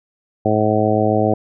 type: harmonic tone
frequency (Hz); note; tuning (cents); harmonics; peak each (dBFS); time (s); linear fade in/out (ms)
107.4; A2; -41; 1 / 2 / 3 / 4 / 5 / 6 / 7; -21 / -21 / -21 / -21 / -21 / -21 / -21; 0.45-1.34; 5
effects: none